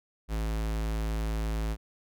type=tone; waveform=square; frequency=54.3 Hz; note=A1; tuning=22 cents flat; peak=-29 dBFS; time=0.28-1.77 s; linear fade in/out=50 ms; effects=none